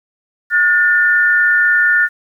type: tone pair together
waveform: sine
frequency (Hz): 1442 / 1785.7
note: F#6 / A6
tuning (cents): -45 / +25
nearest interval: major third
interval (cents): 370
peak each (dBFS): -12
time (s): 0.5-2.09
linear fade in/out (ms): 50
effects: 8-bit

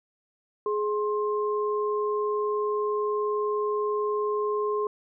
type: tone pair together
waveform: sine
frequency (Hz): 419.7 / 1058.5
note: G#4 / C6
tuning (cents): +18 / +20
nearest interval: octave + major third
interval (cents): 1602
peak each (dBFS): -25 / -30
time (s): 0.66-4.87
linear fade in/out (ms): 2
effects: none

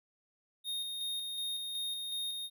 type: tone with tremolo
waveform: square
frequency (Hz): 3700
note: A#7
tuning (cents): -14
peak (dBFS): -35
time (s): 0.64-2.5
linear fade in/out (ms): 50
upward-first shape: square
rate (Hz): 2.7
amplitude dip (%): 30
effects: none

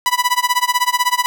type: tone with tremolo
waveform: sawtooth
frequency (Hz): 987.8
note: B5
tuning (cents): 0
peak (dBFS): -7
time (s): 0.06-1.26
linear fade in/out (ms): 0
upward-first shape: sine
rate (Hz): 16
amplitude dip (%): 95
effects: 8-bit

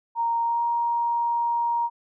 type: tone with pitch glide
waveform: sine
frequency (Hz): 930 to 940.3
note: A#5 to A#5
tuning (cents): -4 to +15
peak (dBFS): -21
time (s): 0.15-1.9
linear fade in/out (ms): 50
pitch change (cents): +19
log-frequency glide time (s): 0.43-0.62
effects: none

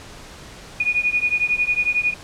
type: beating tone pair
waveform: sine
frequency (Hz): 2453 / 2464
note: D#7 / D#7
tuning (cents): -25 / -17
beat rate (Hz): 11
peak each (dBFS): -20 / -21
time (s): 0.8-2.14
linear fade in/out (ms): 5
effects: pink hiss -40 dBFS RMS until 2.23 s + low-pass 8000 Hz 12 dB/octave

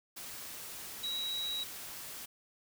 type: tone in noise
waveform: sine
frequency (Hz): 3867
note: B7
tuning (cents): -37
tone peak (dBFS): -34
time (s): 1.03-1.64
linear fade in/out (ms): 10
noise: white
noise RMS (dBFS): -45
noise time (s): 0.16-2.26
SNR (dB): +8
effects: none

